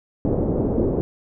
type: low-pass noise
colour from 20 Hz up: white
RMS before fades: -21 dBFS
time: 0.25-1.01 s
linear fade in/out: 0 ms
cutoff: 480 Hz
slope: 24 dB/octave
effects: none